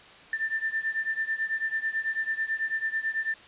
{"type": "beating tone pair", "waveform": "sine", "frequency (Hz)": [1778, 1787.1], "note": ["A6", "A6"], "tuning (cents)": [18, 26], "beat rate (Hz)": 9.1, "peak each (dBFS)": [-29, -31], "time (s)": [0.33, 3.34], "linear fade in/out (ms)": 2, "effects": ["white hiss -50 dBFS RMS until 3.47 s", "resampled to 8000 Hz"]}